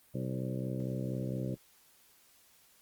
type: harmonic tone with a mistuned harmonic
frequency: 64.3 Hz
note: C2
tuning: 30 cents flat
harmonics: 2 / 3 / 4 / 5 / 6 / 7 / 8 / 9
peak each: -36 / -39 / -43 / -43 / -46 / -49 / -45 / -48 dBFS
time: 0.14-1.55 s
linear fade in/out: 10 ms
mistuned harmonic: 8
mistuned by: +23 cents
effects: white hiss -64 dBFS RMS until 2.81 s + Opus 32 kbps